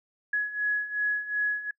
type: beating tone pair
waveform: sine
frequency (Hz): 1681 / 1683.7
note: G#6 / G#6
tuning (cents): +20 / +23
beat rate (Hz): 2.7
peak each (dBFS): -31 / -27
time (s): 0.33-1.71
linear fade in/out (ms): 5
effects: noise-tail reverb RT60 0.1 s tail -26 dB re dry